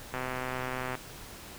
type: click train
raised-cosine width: 0.5 ms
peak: -19 dBFS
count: 105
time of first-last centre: 0.14-0.953 s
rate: 128 Hz
effects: pink hiss -46 dBFS RMS until 1.58 s